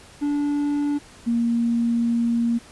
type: tone pair in turn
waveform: triangle / sine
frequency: 290 / 234.1 Hz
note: D4 / A#3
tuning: -22 / +8 cents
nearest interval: major third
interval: 370 cents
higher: first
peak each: -18 dBFS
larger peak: neither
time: 0.21-0.99 / 1.26-2.59 s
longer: second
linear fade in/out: 20 ms
effects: pink hiss -47 dBFS RMS until 2.71 s + resampled to 24000 Hz